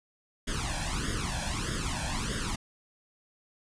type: noise with flanger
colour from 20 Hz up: pink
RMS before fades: -32 dBFS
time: 0.47-2.56 s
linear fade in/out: 10 ms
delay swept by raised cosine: 0.59 to 1.23 ms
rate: 1.6 Hz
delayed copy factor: +1
effects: resampled to 22050 Hz